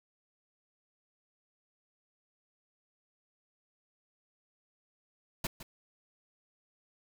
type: noise with echo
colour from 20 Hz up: pink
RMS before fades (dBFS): -33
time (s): 5.44-5.47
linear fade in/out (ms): 5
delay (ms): 160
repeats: 1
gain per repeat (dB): -13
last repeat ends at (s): 5.63
effects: none